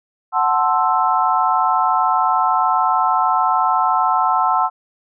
sine chord, F# half-diminished seventh, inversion none, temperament equal, 740 / 880 / 1046.5 / 1318.5 Hz, F#5 / A5 / C6 / E6, 0 / 0 / 0 / 0 cents, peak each -19 dBFS, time 0.32-4.7 s, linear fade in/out 50 ms, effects none

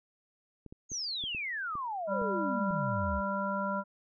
clicks, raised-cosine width 3 ms, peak -33 dBFS, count 8, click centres 0.663 / 0.725 / 0.918 / 1.239 / 1.348 / 1.754 / 2.217 / 2.709 s
sine exponential sweep, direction down, 6690 to 63.9 Hz, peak -33 dBFS, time 0.89-3.22 s, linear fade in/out 50 ms
harmonic tone, 197.1 Hz, G3, 10 cents sharp, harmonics 1 / 3 / 5 / 7, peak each -35 / -36 / -35 / -36 dBFS, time 2.07-3.84 s, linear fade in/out 50 ms
effects none

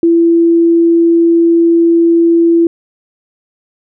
sine tone, 335.8 Hz, E4, 32 cents sharp, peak -5 dBFS, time 0.03-2.67 s, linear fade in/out 2 ms, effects none

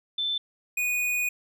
sine / square tone pair in turn, 3533 / 2475 Hz, A7 / D#7, +6 / -10 cents, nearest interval tritone, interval 616 cents, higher first, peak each -25 dBFS, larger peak neither, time 0.18-0.38 / 0.77-1.29 s, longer second, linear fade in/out 5 ms, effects none

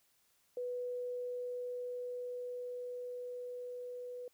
sine tone with level ramp, 493.3 Hz, B4, 2 cents flat, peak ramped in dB -36 to -42 dBFS, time 0.57-4.28 s, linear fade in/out 2 ms, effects white hiss -73 dBFS RMS until 4.33 s

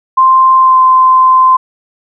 sine tone with pitch glide, 1046.5 to 1035.7 Hz, C6 to C6, 0 to -18 cents, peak -3 dBFS, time 0.17-1.57 s, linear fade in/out 10 ms, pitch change -18 cents, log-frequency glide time 0.59-0.78 s, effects none

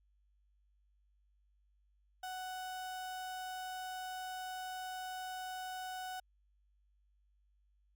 35% pulse tone, 743 Hz, F#5, 7 cents sharp, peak -39 dBFS, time 2.23-6.2 s, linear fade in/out 5 ms, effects added 50 Hz sine -69 dBFS peak until 7.95 s + MP3 96 kbps

